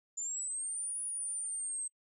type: linear two-way sweep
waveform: sine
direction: up then down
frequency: 7040 to 9790 to 8240 Hz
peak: -35 dBFS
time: 0.17-1.88 s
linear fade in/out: 10 ms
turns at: 1 s
effects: noise-tail reverb RT60 0.1 s tail -26 dB re dry